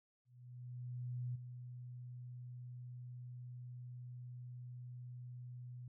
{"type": "tone with ADSR envelope", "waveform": "sine", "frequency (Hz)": 123.47, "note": "B2", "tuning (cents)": 0, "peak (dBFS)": -38, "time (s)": [0.25, 5.88], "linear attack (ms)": 1100, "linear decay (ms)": 12, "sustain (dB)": -9, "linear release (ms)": 3, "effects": []}